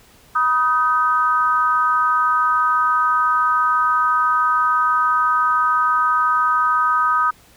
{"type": "tone with amplitude modulation", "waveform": "sine", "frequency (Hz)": 1253, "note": "D#6", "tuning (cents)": 12, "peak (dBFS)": -10, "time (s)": [0.35, 7.31], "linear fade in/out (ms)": 10, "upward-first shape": "sine", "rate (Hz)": 280, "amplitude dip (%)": 90, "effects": ["pink hiss -50 dBFS RMS until 7.56 s"]}